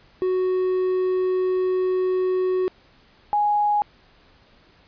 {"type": "tone pair in turn", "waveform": ["triangle", "sine"], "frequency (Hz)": [370, 830.6], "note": ["F#4", "G#5"], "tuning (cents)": [0, 0], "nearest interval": "octave + major second", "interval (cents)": 1400, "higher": "second", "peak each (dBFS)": -17, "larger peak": "neither", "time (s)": [[0.22, 2.68], [3.33, 3.82]], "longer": "first", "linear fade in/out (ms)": 0, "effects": ["pink hiss -55 dBFS RMS until 4.87 s", "resampled to 11025 Hz"]}